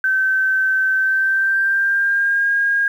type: tone with pitch glide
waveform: sine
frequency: 1541 to 1625.1 Hz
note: G6 to G#6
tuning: -30 to -38 cents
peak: -14 dBFS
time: 0.04-2.88 s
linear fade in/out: 2 ms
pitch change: +92 cents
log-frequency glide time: 0.96-2.51 s
effects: 8-bit